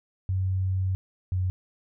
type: tone pair in turn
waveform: sine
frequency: 94.1 / 92.22 Hz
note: F#2 / F#2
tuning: +30 / -5 cents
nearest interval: unison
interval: 35 cents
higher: first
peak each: -23 dBFS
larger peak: neither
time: 0.29-0.95 / 1.32-1.5 s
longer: first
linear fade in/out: 0 ms
effects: none